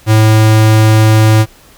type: tone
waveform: square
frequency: 109.2 Hz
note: A2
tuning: 13 cents flat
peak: -5 dBFS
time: 0.06-1.46 s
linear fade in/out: 50 ms
effects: pink hiss -42 dBFS RMS until 1.77 s